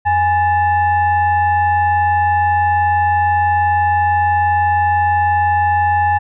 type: tone with frequency modulation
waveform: sine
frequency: 830.6 Hz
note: G#5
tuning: in tune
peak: -11 dBFS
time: 0.05-6.19 s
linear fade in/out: 20 ms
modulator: 920 Hz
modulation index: 0.66
effects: none